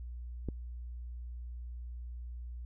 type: click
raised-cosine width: 3 ms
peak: -23 dBFS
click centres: 0.487 s
effects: added 60 Hz sine -40 dBFS peak until 2.65 s